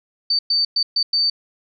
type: tone bursts at uneven times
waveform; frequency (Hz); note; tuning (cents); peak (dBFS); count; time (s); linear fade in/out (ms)
sine; 4580; D8; -44; -15; 5; 0.3-0.39 / 0.5-0.65 / 0.76-0.83 / 0.96-1.03 / 1.13-1.3; 5
effects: none